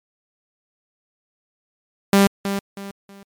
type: tone with echo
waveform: sawtooth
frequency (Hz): 198.1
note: G3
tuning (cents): +18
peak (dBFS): -7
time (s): 2.13-2.27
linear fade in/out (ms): 2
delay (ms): 320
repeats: 3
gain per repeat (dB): -10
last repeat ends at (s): 3.23
effects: MP3 96 kbps